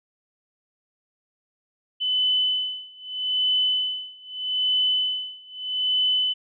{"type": "tone with tremolo", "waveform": "sine", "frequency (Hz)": 3014, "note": "F#7", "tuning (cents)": 31, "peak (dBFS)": -18, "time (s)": [2, 6.34], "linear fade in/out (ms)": 20, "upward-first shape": "sine", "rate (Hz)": 0.8, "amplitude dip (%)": 95, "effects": []}